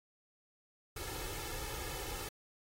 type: noise with comb filter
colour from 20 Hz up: pink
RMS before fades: -42 dBFS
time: 0.96-2.29 s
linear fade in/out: 5 ms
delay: 2.3 ms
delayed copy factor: +0.85
effects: AAC 48 kbps

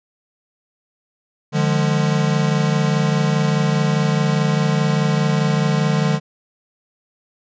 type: chord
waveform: square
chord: D diminished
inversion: none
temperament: equal with one note detuned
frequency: 149.74 / 174.61 / 207.7 Hz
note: D3 / F3 / Ab3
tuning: +34 / 0 / 0 cents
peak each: -18 / -22 / -23 dBFS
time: 1.52-6.2 s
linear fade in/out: 50 ms
effects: resampled to 16000 Hz

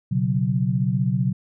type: chord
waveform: sine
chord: B suspended second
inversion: none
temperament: just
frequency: 123.47 / 138.9 / 185.21 Hz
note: B2 / C#3 / F#3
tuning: 0 / +4 / +2 cents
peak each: -23 dBFS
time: 0.11-1.33 s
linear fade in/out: 10 ms
effects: none

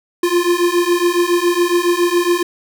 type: beating tone pair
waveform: square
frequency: 345.6 / 352.8 Hz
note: F4 / F4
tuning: -18 / +18 cents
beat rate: 7.2 Hz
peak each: -17 / -16 dBFS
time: 0.23-2.43 s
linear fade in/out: 5 ms
effects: none

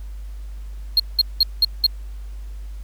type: tone bursts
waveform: triangle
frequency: 4245 Hz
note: C8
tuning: 24 cents sharp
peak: -10 dBFS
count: 5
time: 0.97-1.865 s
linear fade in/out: 2 ms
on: 27 ms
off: 190 ms
effects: added 50 Hz sine -30 dBFS peak until 2.83 s + pink hiss -54 dBFS RMS until 2.83 s

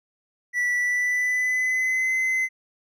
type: tone with pitch glide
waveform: triangle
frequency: 1959 to 2049 Hz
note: B6 to C7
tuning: -15 to -37 cents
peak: -19 dBFS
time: 0.53-2.49 s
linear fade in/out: 50 ms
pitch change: +78 cents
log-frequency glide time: 0.76-2.13 s
effects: none

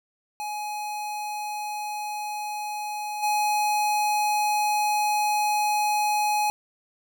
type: tone with level steps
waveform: square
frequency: 840 Hz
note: G#5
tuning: 19 cents sharp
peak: -30 / -22 dBFS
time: 0.4-6.5 s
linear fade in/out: 0 ms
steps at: 3.22 s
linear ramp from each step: 20 ms
effects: none

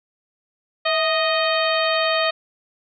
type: harmonic tone with a mistuned harmonic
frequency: 622.3 Hz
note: D#5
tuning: in tune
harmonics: 1 / 2 / 3 / 4 / 5 / 6 / 7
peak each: -21 / -24 / -26 / -27 / -28 / -29 / -29 dBFS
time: 0.85-2.31 s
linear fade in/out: 10 ms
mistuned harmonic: 1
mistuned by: +68 cents
effects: none

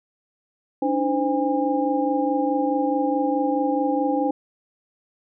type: tone cluster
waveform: sine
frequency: 286.1 / 310.8 / 516 / 811 Hz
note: D4 / D#4 / C5 / G#5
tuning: -45 / -2 / -24 / -41 cents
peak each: -23 / -27 / -25 / -25 dBFS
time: 0.82-4.31 s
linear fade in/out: 5 ms
effects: none

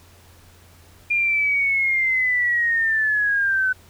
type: linear sweep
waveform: sine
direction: down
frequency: 2414 to 1505 Hz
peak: -17 dBFS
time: 1.1-3.73 s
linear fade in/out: 10 ms
effects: added 87 Hz sine -50 dBFS peak until 3.89 s + pink hiss -52 dBFS RMS until 3.89 s

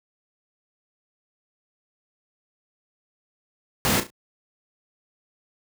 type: noise with echo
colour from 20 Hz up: pink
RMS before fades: -21 dBFS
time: 3.85-4 s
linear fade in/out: 0 ms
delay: 34 ms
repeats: 3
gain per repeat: -10 dB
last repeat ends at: 4.102 s
effects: high-pass 80 Hz 12 dB/octave

